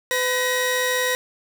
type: tone pair together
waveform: sawtooth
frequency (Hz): 504 / 1902.9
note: B4 / A#6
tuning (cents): +35 / +35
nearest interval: octave + major seventh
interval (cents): 2300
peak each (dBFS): -19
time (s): 0.11-1.15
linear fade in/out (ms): 0
effects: none